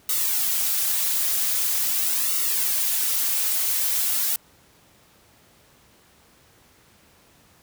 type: noise with flanger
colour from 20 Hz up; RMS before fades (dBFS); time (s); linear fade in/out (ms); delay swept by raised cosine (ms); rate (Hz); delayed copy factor
blue; -23; 0.09-4.36; 2; 1.2 to 5.1; 0.44; -0.7
effects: pink hiss -56 dBFS RMS until 7.62 s + high-pass 60 Hz 12 dB/octave